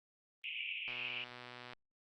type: band-pass noise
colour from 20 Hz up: pink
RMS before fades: -42 dBFS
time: 0.44-1.24 s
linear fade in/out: 0 ms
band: 2300 to 3000 Hz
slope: 96 dB/octave
type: click train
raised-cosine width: 0.3 ms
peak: -33 dBFS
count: 106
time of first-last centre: 0.88-1.734 s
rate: 123 Hz
effects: Opus 24 kbps